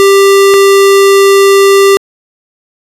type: tone pair in turn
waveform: square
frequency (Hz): 394.3 / 394.3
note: G4 / G4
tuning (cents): +10 / +10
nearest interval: unison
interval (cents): 0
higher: neither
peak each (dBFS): -3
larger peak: neither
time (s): 0-0.54 / 0.54-1.97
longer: second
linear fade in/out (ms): 0
effects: resampled to 32000 Hz